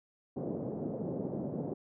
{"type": "band-pass noise", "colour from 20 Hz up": "pink", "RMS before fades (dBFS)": -37, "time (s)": [0.36, 1.74], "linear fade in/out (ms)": 10, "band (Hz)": [140, 560], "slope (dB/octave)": 24, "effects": []}